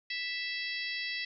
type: harmonic tone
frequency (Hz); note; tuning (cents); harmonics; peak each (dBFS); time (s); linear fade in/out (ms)
659; E5; -1; 3 / 4 / 5 / 6 / 7 / 8; -37 / -40 / -43 / -43 / -42 / -44; 0.1-1.25; 5
effects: none